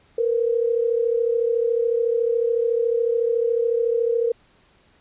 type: tone pair together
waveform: sine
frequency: 460 / 493.9 Hz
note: A#4 / B4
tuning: -23 / 0 cents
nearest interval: minor second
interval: 123 cents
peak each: -19 / -24 dBFS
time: 0.18-4.32 s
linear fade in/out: 5 ms
effects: pink hiss -58 dBFS RMS until 5 s + resampled to 8000 Hz